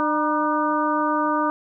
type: harmonic tone with a mistuned harmonic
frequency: 301.2 Hz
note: D4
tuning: 44 cents sharp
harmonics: 1 / 2 / 3 / 4 / 5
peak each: -24 / -27 / -24 / -24 / -31 dBFS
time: 0-1.5 s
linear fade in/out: 0 ms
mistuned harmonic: 3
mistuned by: +77 cents
effects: none